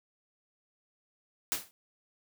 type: noise with exponential decay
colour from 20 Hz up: white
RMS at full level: -27 dBFS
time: 1.52-1.71 s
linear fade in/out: 0 ms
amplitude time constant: 40 ms
effects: none